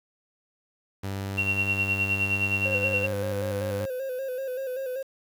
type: tone with pitch glide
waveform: sawtooth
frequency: 98 to 98.91 Hz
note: G2 to G2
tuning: 0 to +16 cents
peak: -26 dBFS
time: 1.03-3.86 s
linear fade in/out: 10 ms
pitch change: +16 cents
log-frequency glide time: 1.37-1.99 s
type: tone with tremolo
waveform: sine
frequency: 2738 Hz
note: F7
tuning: 35 cents flat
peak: -21 dBFS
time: 1.37-3.07 s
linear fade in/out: 20 ms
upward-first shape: sine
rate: 9.6 Hz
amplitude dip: 70%
type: tone with vibrato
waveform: triangle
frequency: 521 Hz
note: C5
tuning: 7 cents flat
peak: -27 dBFS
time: 2.65-5.03 s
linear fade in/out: 10 ms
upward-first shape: square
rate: 5.2 Hz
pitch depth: 52 cents each way
effects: 8-bit